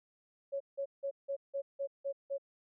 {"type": "tone bursts", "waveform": "sine", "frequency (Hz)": 554.4, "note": "C#5", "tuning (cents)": 0, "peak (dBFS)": -33, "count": 8, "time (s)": [0.52, 2.382], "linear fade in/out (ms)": 20, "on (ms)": 84, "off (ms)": 170, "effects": []}